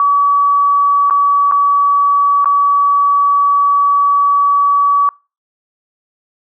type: tone with dropouts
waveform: sine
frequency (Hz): 1140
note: C#6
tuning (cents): +48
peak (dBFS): -8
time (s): 0-5.09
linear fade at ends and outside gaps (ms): 1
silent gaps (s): 1.099-1.108 / 1.513-1.521 / 2.445-2.457
effects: noise-tail reverb RT60 0.3 s tail -24 dB re dry